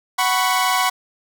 sawtooth chord, F# suspended fourth, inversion none, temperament equal with one note detuned, 744.7 / 987.8 / 1108.7 Hz, F#5 / B5 / C#6, +11 / 0 / 0 cents, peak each -17 dBFS, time 0.18-0.9 s, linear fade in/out 10 ms, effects none

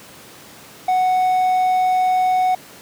triangle tone, 740 Hz, F#5, in tune, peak -12 dBFS, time 0.88-2.55 s, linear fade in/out 5 ms, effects pink hiss -41 dBFS RMS until 2.81 s + high-pass 150 Hz 12 dB/octave

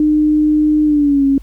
sine tone with pitch glide, 303.3 to 274.9 Hz, D#4 to C#4, -44 to -14 cents, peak -9 dBFS, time 0-1.38 s, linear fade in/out 2 ms, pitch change -170 cents, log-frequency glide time 0.85-1.25 s, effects added 50 Hz sine -31 dBFS peak until 1.42 s + pink hiss -53 dBFS RMS until 1.42 s

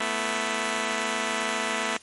5% pulse chord, A suspended second, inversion none, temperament just, 220 / 247.5 / 330 Hz, A3 / B3 / E4, 0 / +4 / +2 cents, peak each -18 / -20 / -23 dBFS, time 0-1.97 s, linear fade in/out 5 ms, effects white hiss -52 dBFS RMS until 2.02 s + MP3 48 kbps

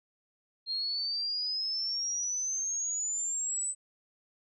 sine exponential sweep, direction up, 4186 to 8080 Hz, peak -30 dBFS, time 0.66-3.75 s, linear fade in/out 50 ms, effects none

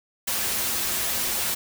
white noise with comb filter, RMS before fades -26 dBFS, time 0.27-1.55 s, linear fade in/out 10 ms, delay 6.7 ms, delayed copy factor -0.55, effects none

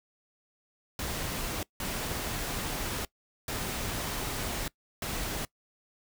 pink noise bursts at uneven times, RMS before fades -34 dBFS, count 4, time 0.99-1.63 / 1.8-3.05 / 3.48-4.68 / 5.02-5.45 s, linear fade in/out 2 ms, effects noise-tail reverb RT60 0.1 s tail -22 dB re dry

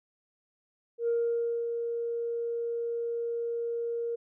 sine tone with ADSR envelope, 467.9 Hz, A#4, 6 cents sharp, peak -23 dBFS, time 0.98-4.16 s, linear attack 100 ms, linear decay 580 ms, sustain -6 dB, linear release 13 ms, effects tanh soft clip ceiling -21 dBFS

